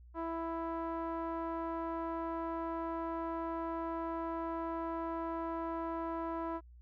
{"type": "tone with low-pass filter", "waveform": "sawtooth", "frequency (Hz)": 330.4, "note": "E4", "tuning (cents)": 4, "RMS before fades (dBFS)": -38, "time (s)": [0.14, 6.61], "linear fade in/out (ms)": 50, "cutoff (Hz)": 1100, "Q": 2.9, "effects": ["added 60 Hz sine -53 dBFS peak until 6.81 s"]}